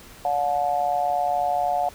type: tone with amplitude modulation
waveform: sine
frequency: 720 Hz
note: F#5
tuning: 47 cents flat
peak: -16 dBFS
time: 0.25-1.89 s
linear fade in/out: 2 ms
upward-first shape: sine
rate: 144 Hz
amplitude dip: 90%
effects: pink hiss -46 dBFS RMS until 1.94 s